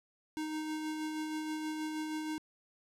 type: tone with tremolo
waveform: square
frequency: 310.2 Hz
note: D#4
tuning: 5 cents flat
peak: -35 dBFS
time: 0.37-2.38 s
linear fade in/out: 0 ms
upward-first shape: sine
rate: 6.3 Hz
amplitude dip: 30%
effects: low-pass 11000 Hz 12 dB/octave